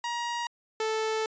sawtooth tone pair in turn, 949 / 439.2 Hz, A#5 / A4, +31 / -3 cents, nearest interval octave + minor second, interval 1334 cents, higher first, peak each -26 / -23 dBFS, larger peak second, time 0.04-0.47 / 0.8-1.26 s, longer second, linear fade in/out 2 ms, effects resampled to 16000 Hz

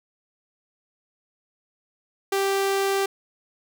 sawtooth tone, 392 Hz, G4, in tune, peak -17 dBFS, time 2.32-3.06 s, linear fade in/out 5 ms, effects none

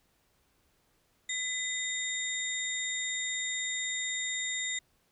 sine tone cluster, 2008 / 3696 / 7200 Hz, B6 / A#7 / A8, +28 / -16 / +39 cents, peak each -35 / -36 / -36 dBFS, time 1.29-4.79 s, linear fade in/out 5 ms, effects pink hiss -71 dBFS RMS until 5.11 s

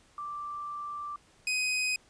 sine / sawtooth tone pair in turn, 1174.7 / 2508 Hz, D6 / D#7, 0 / +13 cents, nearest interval octave + minor second, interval 1313 cents, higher second, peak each -35 / -24 dBFS, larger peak second, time 0.18-1.16 / 1.47-1.96 s, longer first, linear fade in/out 2 ms, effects pink hiss -62 dBFS RMS until 2.09 s + resampled to 22050 Hz

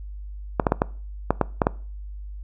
clicks, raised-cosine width 1 ms, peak -3 dBFS, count 8, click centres 0.598 / 0.668 / 0.721 / 0.819 / 1.306 / 1.413 / 1.618 / 1.669 s, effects noise-tail reverb RT60 0.4 s tail -21 dB re dry + added 50 Hz sine -33 dBFS peak until 2.43 s

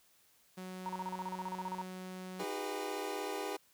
sawtooth tone, 185 Hz, F#3, in tune, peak -39 dBFS, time 0.57-2.44 s, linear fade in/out 10 ms
sine tone bursts, 932.3 Hz, A#5, in tune, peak -36 dBFS, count 15, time 0.86-1.815 s, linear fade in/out 0 ms, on 31 ms, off 35 ms
25% pulse chord, G# minor seventh, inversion second, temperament equal with one note detuned, 311.1 / 370 / 406.3 / 493.9 Hz, D#4 / F#4 / G#4 / B4, 0 / 0 / -38 / 0 cents, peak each -41 / -41 / -36 / -40 dBFS, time 2.39-3.57 s, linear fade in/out 10 ms
effects white hiss -68 dBFS RMS until 3.73 s

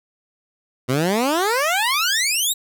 15% pulse exponential sweep, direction up, 121.1 to 3946 Hz, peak -11 dBFS, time 0.88-2.54 s, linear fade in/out 20 ms, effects none

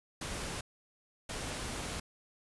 pink noise bursts at uneven times, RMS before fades -39 dBFS, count 2, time 0.21-0.61 / 1.29-2 s, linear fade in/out 5 ms, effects resampled to 24000 Hz

